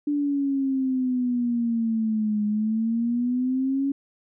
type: exponential two-way sweep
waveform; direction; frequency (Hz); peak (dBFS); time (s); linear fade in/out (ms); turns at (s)
sine; down then up; 293.7 to 208.2 to 279.4; -21; 0.07-3.92; 5; 2.45
effects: none